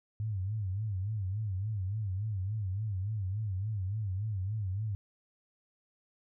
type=tone with vibrato; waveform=sine; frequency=100.9 Hz; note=G#2; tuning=49 cents flat; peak=-31 dBFS; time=0.2-4.95 s; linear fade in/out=0 ms; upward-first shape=sine; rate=3.5 Hz; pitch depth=160 cents each way; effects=none